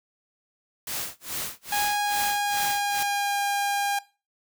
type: noise with tremolo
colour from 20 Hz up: white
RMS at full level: -30 dBFS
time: 0.87-3.03 s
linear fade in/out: 2 ms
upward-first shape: sine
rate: 2.4 Hz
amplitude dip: 100%
type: tone with pitch glide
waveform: sawtooth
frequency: 825 to 806.6 Hz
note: G#5 to G5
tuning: -12 to +49 cents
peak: -20 dBFS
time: 1.72-3.99 s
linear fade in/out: 5 ms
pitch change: -39 cents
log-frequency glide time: 1.87-3.4 s
effects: noise-tail reverb RT60 0.3 s tail -19 dB re dry